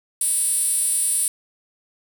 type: tone with high-pass filter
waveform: 5% pulse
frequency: 329.6 Hz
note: E4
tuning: in tune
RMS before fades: -21 dBFS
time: 0.21-1.28 s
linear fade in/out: 2 ms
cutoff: 9500 Hz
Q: 4
effects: none